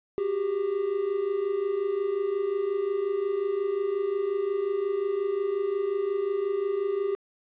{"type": "tone pair together", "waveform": "triangle", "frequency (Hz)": [376.1, 401.7], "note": ["F#4", "G4"], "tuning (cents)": [28, 42], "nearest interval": "minor second", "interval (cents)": 114, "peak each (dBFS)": [-29, -24], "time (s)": [0.18, 7.15], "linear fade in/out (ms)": 0, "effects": ["resampled to 8000 Hz", "10-bit"]}